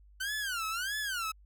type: tone with vibrato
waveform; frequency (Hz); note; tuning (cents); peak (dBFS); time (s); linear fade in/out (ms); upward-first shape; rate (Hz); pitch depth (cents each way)
sawtooth; 1493; F#6; +15; -29; 0.2-1.32; 10; sine; 1.6; 250
effects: added 50 Hz sine -55 dBFS peak until 1.45 s